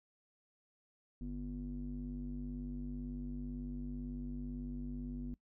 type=tone with low-pass filter; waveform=square; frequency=49 Hz; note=G1; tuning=in tune; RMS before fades=-42 dBFS; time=1.21-5.34 s; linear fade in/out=0 ms; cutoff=250 Hz; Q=5.6; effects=noise-tail reverb RT60 0.1 s tail -21 dB re dry